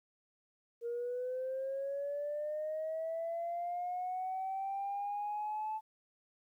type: linear sweep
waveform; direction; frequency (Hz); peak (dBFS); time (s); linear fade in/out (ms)
sine; up; 466.6 to 874; -34; 0.81-5.81; 50
effects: tanh soft clip ceiling -31 dBFS + 12-bit